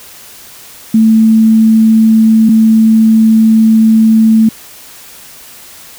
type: tone pair in turn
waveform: sine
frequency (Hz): 221.6 / 221.6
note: A3 / A3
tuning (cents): +13 / +13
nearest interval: unison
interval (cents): 0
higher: neither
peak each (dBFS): -3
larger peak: neither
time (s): 0.94-2.49 / 2.49-4.49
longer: second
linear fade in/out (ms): 5
effects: white hiss -34 dBFS RMS until 5.98 s